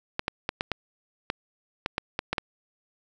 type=clicks; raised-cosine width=0.3 ms; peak=-10 dBFS; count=11; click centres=0.194 / 0.281 / 0.491 / 0.609 / 0.717 / 1.301 / 1.861 / 1.981 / 2.191 / 2.33 / 2.382 s; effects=none